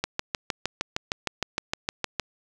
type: click train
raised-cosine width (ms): 0.2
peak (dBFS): -8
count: 15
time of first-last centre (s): 0.04-2.197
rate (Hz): 6.49
effects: none